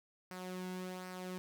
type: tone with flanger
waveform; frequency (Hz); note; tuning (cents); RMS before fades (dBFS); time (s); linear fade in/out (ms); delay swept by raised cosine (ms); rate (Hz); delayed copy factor
sawtooth; 183.5; F#3; -14; -44; 0.31-1.38; 0; 0.28 to 1.68; 1.3; -0.5
effects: none